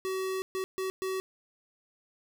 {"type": "tone bursts at uneven times", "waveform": "square", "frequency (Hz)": 378.5, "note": "F#4", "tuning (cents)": 39, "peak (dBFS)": -31, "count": 4, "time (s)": [[0.05, 0.42], [0.55, 0.64], [0.78, 0.9], [1.02, 1.2]], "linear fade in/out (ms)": 0, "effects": []}